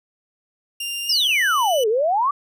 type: tone with pitch glide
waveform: sawtooth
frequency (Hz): 2794 to 2977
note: F7 to F#7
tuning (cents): 0 to +10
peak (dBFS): -22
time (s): 0.8-1.84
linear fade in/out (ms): 5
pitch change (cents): +110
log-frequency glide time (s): 1.05-1.19
type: exponential two-way sweep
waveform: sine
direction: down then up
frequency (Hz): 5588 to 412.8 to 1188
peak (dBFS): -16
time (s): 1.09-2.31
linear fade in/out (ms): 5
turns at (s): 1.88
effects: none